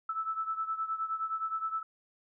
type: beating tone pair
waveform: sine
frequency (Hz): 1311 / 1320.6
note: E6 / E6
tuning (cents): -10 / +3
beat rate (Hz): 9.6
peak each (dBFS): -33 / -37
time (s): 0.09-1.83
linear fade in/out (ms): 5
effects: none